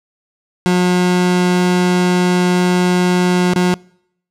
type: tone with dropouts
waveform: 30% pulse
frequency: 179.9 Hz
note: F#3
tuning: 48 cents flat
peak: -8 dBFS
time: 0.66-3.74 s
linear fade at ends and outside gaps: 0 ms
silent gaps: 3.535-3.56 s
effects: noise-tail reverb RT60 0.7 s tail -26 dB re dry + low-pass 9000 Hz 12 dB/octave